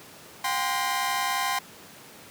sawtooth tone cluster, 724 / 795 / 1039 / 1892 Hz, F#5 / G5 / C6 / A#6, -38 / +24 / -12 / +25 cents, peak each -30 / -26 / -24 / -32 dBFS, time 0.44-1.59 s, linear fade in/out 5 ms, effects pink hiss -47 dBFS RMS until 2.3 s + high-pass 150 Hz 12 dB/octave

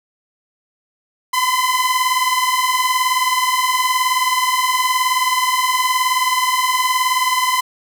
sawtooth beating tone pair, 1008 / 1027 Hz, B5 / C6, +35 / -33 cents, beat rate 19 Hz, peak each -14 / -14 dBFS, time 1.33-7.61 s, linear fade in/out 10 ms, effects none

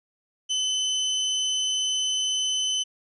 30% pulse tone, 3034 Hz, F#7, 43 cents sharp, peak -20 dBFS, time 0.49-2.84 s, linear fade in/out 20 ms, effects resampled to 24000 Hz

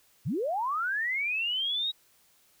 sine linear sweep, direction up, 91.2 to 3838 Hz, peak -27 dBFS, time 0.25-1.92 s, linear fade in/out 20 ms, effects white hiss -64 dBFS RMS until 2.6 s

